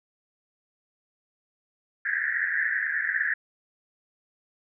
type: band-pass noise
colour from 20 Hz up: pink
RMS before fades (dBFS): -27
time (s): 2.05-3.34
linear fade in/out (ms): 5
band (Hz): 1600 to 1900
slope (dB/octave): 96
effects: none